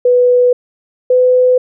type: tone pair in turn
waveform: sine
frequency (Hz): 493.9 / 503.7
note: B4 / B4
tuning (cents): 0 / +34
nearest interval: unison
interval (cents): 34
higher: second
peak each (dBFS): -6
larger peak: neither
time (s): 0.05-0.53 / 1.1-1.58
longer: neither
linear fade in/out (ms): 5
effects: none